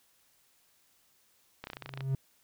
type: clicks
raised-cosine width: 0.3 ms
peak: -24 dBFS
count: 11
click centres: 1.64 / 1.671 / 1.701 / 1.733 / 1.769 / 1.823 / 1.86 / 1.892 / 1.938 / 1.975 / 2.007 s
type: tone with exponential growth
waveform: triangle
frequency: 134.2 Hz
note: C3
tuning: 44 cents sharp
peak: -23 dBFS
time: 1.72-2.15 s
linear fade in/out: 2 ms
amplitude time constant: 93 ms
effects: white hiss -68 dBFS RMS until 2.43 s